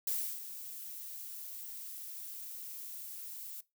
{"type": "noise with ADSR envelope", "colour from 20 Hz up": "violet", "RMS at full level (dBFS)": -33, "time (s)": [0.07, 3.61], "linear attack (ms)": 4, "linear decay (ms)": 320, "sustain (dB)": -12, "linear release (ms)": 7, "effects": ["noise-tail reverb RT60 0.2 s tail -19 dB re dry"]}